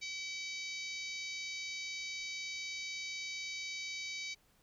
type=harmonic tone; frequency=764 Hz; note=G5; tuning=45 cents flat; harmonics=3 / 4 / 5 / 6 / 7 / 8 / 9; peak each=-42 / -54 / -47 / -47 / -53 / -49 / -55 dBFS; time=0.01-4.35 s; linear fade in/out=20 ms; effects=pink hiss -70 dBFS RMS until 4.62 s